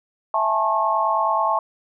sine chord, A major seventh, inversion second, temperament equal with one note detuned, 659.3 / 830.6 / 880 / 1085.3 Hz, E5 / G#5 / A5 / C#6, 0 / 0 / 0 / -37 cents, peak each -24 / -27 / -22 / -21 dBFS, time 0.34-1.59 s, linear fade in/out 2 ms, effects none

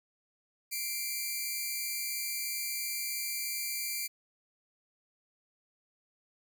5% pulse tone pair together, 2095 / 2349 Hz, C7 / D7, +2 / 0 cents, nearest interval major second, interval 198 cents, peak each -32 / -24 dBFS, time 0.71-4.08 s, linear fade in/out 20 ms, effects none

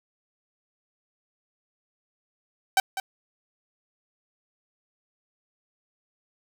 sawtooth tone with echo, 769 Hz, G5, 33 cents flat, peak -13 dBFS, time 2.77-2.8 s, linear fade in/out 2 ms, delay 200 ms, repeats 1, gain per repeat -11 dB, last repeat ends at 3 s, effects none

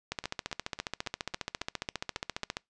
two click trains, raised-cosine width 0.2 ms, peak -21 / -15 dBFS, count 9 / 37, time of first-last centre 0.24-2.438 / 0.12-2.569 s, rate 3.64 / 14.7 Hz, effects noise-tail reverb RT60 0.2 s tail -26 dB re dry + resampled to 22050 Hz

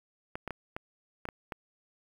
clicks, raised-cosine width 0.5 ms, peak -21 dBFS, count 7, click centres 0.355 / 0.477 / 0.507 / 0.765 / 1.254 / 1.288 / 1.522 s, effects 8-bit

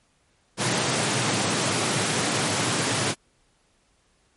pink high-pass noise, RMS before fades -24 dBFS, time 0.57-3.15 s, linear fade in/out 50 ms, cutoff 100 Hz, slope 96 dB/octave, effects pink hiss -65 dBFS RMS until 4.36 s + MP3 48 kbps

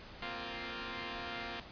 5% pulse chord, Bb suspended second, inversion none, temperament equal, 233.1 / 261.6 / 349.2 Hz, Bb3 / C4 / F4, 0 / 0 / 0 cents, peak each -33 / -35 / -32 dBFS, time 0.22-1.6 s, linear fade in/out 2 ms, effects pink hiss -51 dBFS RMS until 1.71 s + resampled to 11025 Hz

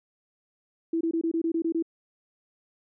sine tone bursts, 329.6 Hz, E4, in tune, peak -23 dBFS, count 9, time 0.93-1.825 s, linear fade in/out 5 ms, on 79 ms, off 23 ms, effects none

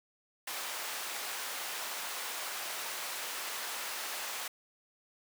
pink high-pass noise, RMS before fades -39 dBFS, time 0.47-4.48 s, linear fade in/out 5 ms, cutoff 830 Hz, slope 12 dB/octave, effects none

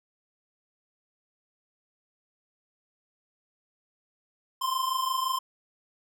square tone pair together, 1027 / 1052.8 Hz, C6 / C6, -33 / +10 cents, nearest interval unison, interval 43 cents, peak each -31 / -29 dBFS, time 4.61-5.39 s, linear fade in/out 10 ms, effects none

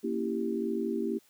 sine chord, A# diminished seventh, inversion none, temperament equal, 233.1 / 277.2 / 329.6 / 392 Hz, A#3 / C#4 / E4 / G4, 0 / 0 / 0 / 0 cents, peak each -33 / -38 / -34 / -33 dBFS, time 0.03-1.19 s, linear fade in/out 20 ms, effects white hiss -64 dBFS RMS until 1.29 s

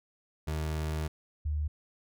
30% pulse / sine tone pair in turn, 77.78 / 75.17 Hz, D#2 / D2, 0 / +41 cents, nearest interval minor second, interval 59 cents, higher first, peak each -28 dBFS, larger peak neither, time 0.47-1.08 / 1.45-1.68 s, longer first, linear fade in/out 10 ms, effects none

